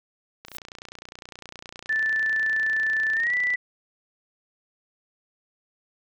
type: click train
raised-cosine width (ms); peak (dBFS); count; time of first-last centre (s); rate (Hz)
0.2; -22; 93; 0.45-3.537; 29.8
type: noise with exponential growth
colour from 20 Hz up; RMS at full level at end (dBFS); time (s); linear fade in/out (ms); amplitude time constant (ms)
violet; -33; 0.46-0.57; 1; 22
type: tone with pitch glide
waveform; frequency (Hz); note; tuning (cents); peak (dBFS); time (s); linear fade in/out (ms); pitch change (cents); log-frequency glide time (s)
sine; 1760 to 1975.5; A6 to B6; 0 to 0; -21; 1.89-3.56; 10; +200; 3.14-3.34
effects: none